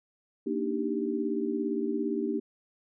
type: chord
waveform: sine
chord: Eb major seventh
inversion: second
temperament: equal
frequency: 233.1 / 293.7 / 311.1 / 392 Hz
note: Bb3 / D4 / Eb4 / G4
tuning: 0 / 0 / 0 / 0 cents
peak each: -33 / -33 / -34 / -32 dBFS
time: 0.46-2.4 s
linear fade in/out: 10 ms
effects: none